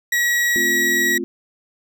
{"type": "tone", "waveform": "40% pulse", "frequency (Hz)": 1915, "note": "A#6", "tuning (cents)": 46, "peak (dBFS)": -15, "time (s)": [0.12, 1.18], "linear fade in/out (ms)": 5}
{"type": "chord", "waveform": "sine", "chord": "F major", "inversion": "first", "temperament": "equal", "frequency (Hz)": [220, 261.6, 349.2], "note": ["A3", "C4", "F4"], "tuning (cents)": [0, 0, 0], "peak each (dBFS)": [-30, -28, -25], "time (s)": [0.56, 1.24], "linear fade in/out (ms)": 0}
{"effects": []}